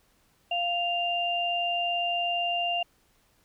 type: tone pair together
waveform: sine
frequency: 698.5 / 2792 Hz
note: F5 / F7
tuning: 0 / -1 cents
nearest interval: 2 octaves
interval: 2399 cents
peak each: -28 dBFS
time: 0.51-2.83 s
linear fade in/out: 5 ms
effects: pink hiss -66 dBFS RMS until 3.44 s